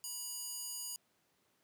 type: tone with high-pass filter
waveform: square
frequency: 970 Hz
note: B5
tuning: 31 cents flat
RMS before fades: -43 dBFS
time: 0.04-0.96 s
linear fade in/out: 0 ms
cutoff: 6600 Hz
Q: 1.2
effects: pink hiss -75 dBFS RMS until 1.63 s + high-pass 150 Hz 12 dB/octave